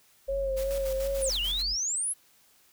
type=tone; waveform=triangle; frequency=46.71 Hz; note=F#1; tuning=17 cents sharp; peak=-33 dBFS; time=0.27-1.77 s; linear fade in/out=50 ms
type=tone with vibrato; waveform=sine; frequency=541 Hz; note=C#5; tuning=42 cents flat; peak=-27 dBFS; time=0.28-1.3 s; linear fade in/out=10 ms; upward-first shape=sine; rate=2.7 Hz; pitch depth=34 cents each way
type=noise with tremolo; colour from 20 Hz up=white; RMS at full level=-41 dBFS; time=0.56-1.63 s; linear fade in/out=20 ms; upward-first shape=square; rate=6.8 Hz; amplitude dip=55%
type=exponential two-way sweep; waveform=sine; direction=down then up; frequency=11250 to 2755 to 11250 Hz; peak=-27 dBFS; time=1.21-2.14 s; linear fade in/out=20 ms; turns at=1.4 s
effects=white hiss -62 dBFS RMS until 2.72 s